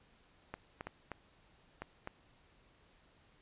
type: clicks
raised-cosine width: 0.5 ms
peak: -26 dBFS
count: 6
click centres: 0.54 / 0.809 / 0.87 / 1.117 / 1.82 / 2.074 s
effects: pink hiss -67 dBFS RMS until 3.41 s + resampled to 8000 Hz